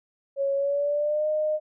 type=tone with pitch glide; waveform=sine; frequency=553 to 613.6 Hz; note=C#5 to D#5; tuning=-4 to -24 cents; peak=-22 dBFS; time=0.36-1.6 s; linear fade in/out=50 ms; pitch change=+180 cents; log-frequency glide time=0.55-1.28 s; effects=none